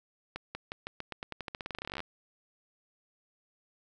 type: accelerating click train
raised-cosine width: 0.3 ms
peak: -21 dBFS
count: 27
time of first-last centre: 0.36-2.004 s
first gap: 190 ms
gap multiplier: 0.89
effects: none